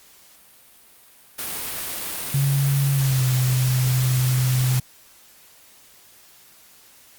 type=noise; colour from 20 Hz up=white; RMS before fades=-29 dBFS; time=1.38-4.8 s; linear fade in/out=10 ms
type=tone with pitch glide; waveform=sine; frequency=138.59 to 127.82 Hz; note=C#3 to C3; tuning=0 to -40 cents; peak=-17 dBFS; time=2.34-4.8 s; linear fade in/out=5 ms; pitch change=-140 cents; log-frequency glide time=2.94-3.26 s
effects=white hiss -51 dBFS RMS until 7.18 s + Opus 48 kbps